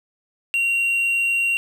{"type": "tone", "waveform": "triangle", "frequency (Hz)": 2754, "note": "F7", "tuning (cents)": -25, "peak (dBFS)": -16, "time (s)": [0.54, 1.57], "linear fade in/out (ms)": 0, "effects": []}